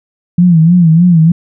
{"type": "tone with vibrato", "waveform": "sine", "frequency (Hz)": 169.1, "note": "E3", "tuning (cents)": 44, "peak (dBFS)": -3, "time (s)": [0.38, 1.32], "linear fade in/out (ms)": 5, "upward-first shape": "sine", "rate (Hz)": 3.3, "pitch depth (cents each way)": 110, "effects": []}